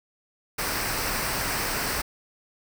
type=noise with comb filter; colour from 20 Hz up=pink; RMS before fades=-28 dBFS; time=0.58-2.02 s; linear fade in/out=10 ms; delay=0.29 ms; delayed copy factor=-0.5; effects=none